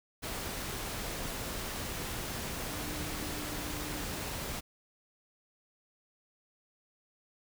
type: tone in noise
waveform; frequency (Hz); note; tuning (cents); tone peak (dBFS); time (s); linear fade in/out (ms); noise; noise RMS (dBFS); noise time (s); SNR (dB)
sine; 300.2; D4; +38; -44; 2.67-4.04; 20; pink; -38; 0.22-4.61; -9
effects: none